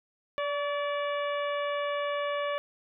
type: harmonic tone with a mistuned harmonic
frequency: 579 Hz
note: D5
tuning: 25 cents flat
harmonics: 1 / 2 / 3 / 4 / 5 / 6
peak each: -30 / -34 / -39 / -41 / -43 / -47 dBFS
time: 0.38-2.58 s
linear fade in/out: 0 ms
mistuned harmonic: 2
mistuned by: -30 cents
effects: none